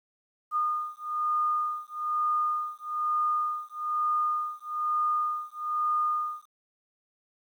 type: beating tone pair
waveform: sine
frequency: 1221 / 1222.1 Hz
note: D#6 / D#6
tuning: -33 / -31 cents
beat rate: 1.1 Hz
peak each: -29 dBFS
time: 0.51-6.46 s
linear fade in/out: 50 ms
effects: 10-bit